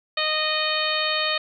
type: harmonic tone with a mistuned harmonic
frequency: 618 Hz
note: D#5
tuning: 12 cents flat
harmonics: 1 / 2 / 3 / 4 / 5 / 6 / 7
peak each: -29 / -29 / -29 / -29 / -29 / -29 / -29 dBFS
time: 0.17-1.38 s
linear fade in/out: 5 ms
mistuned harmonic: 5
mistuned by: -16 cents
effects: none